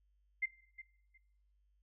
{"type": "tone with echo", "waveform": "sine", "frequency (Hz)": 2093, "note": "C7", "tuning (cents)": 0, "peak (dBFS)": -31, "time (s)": [0.42, 0.46], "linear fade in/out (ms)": 10, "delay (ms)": 360, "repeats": 2, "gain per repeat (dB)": -15, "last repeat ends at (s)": 1.18, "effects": ["noise-tail reverb RT60 0.8 s tail -20 dB re dry", "added 50 Hz sine -70 dBFS peak until 1.82 s"]}